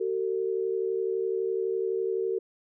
sine tone pair together, 380 / 451.9 Hz, F#4 / A4, +46 / +46 cents, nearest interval minor third, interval 300 cents, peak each -28 / -29 dBFS, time 0-2.39 s, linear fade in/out 10 ms, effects none

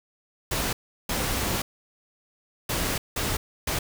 pink noise bursts at uneven times, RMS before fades -27 dBFS, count 5, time 0.51-0.73 / 1.09-1.62 / 2.69-2.98 / 3.16-3.37 / 3.67-3.79 s, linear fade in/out 5 ms, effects none

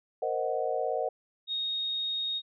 sine chord, C half-diminished seventh, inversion third, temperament equal, 466.2 / 523.3 / 622.3 / 740 Hz, Bb4 / C5 / Eb5 / Gb5, 0 / 0 / 0 / 0 cents, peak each -33 dBFS, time 0.22-1.09 s, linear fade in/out 5 ms
sine tone, 3729 Hz, A#7, in tune, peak -29 dBFS, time 1.47-2.42 s, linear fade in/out 50 ms
effects none

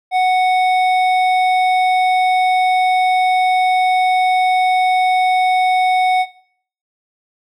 sine tone with hard clipping, 740 Hz, F#5, in tune, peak -13 dBFS, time 0.11-6.26 s, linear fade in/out 50 ms, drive 9 dB, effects noise-tail reverb RT60 0.6 s tail -18 dB re dry

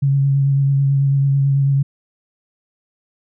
sine tone with vibrato, 138.3 Hz, C#3, 4 cents flat, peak -12 dBFS, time 0.02-1.83 s, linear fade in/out 10 ms, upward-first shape triangle, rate 9.1 Hz, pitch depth 23 cents each way, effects none

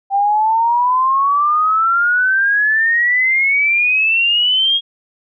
sine exponential sweep, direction up, 784 to 3288 Hz, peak -11 dBFS, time 0.1-4.81 s, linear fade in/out 50 ms, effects none

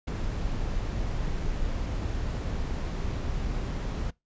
brown noise with ADSR envelope, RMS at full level -25 dBFS, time 0.07-4.11 s, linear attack 11 ms, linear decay 11 ms, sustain -5 dB, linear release 15 ms, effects noise-tail reverb RT60 0.2 s tail -23 dB re dry + resampled to 16000 Hz

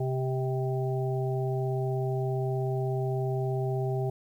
harmonic tone with a mistuned harmonic, 130.81 Hz, C3, in tune, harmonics 1 / 3 / 5 / 6, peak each -28 / -32 / -38 / -39 dBFS, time 0-4.1 s, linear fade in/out 5 ms, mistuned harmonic 5, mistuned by -27 cents, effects 10-bit

